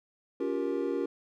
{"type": "chord", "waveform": "triangle", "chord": "G half-diminished seventh", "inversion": "second", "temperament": "just", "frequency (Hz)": [282.2, 352.8, 392, 470.4], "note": ["Db4", "F4", "G4", "Bb4"], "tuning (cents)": [31, 18, 0, 16], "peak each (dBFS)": -32, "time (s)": [0.4, 1.06], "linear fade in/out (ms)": 5, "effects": []}